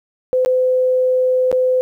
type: tone with dropouts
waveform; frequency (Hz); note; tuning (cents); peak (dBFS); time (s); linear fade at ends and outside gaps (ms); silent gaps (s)
sine; 510; C5; -44; -12; 0.33-1.81; 0; 0.449-0.46 / 1.515-1.527
effects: 9-bit